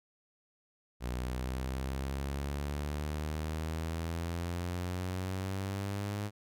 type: exponential sweep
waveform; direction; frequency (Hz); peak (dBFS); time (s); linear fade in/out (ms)
sawtooth; up; 60.8 to 103.83; -30; 1-6.31; 50
effects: none